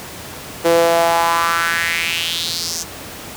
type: tone with high-pass filter sweep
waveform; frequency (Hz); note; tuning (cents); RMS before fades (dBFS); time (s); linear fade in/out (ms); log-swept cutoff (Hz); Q
sawtooth; 167.9; E3; +32; -17; 0.64-2.84; 20; 430 to 6200; 3.8
effects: pink hiss -32 dBFS RMS until 3.36 s + high-pass 80 Hz 12 dB/octave